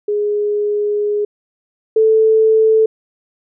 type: tone pair in turn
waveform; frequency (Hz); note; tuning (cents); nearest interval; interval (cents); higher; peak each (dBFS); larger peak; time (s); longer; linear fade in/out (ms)
sine; 415.3 / 440; G#4 / A4; 0 / 0; minor second; 100; second; -14 / -8; second; 0.08-1.25 / 1.96-2.86; first; 5
effects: none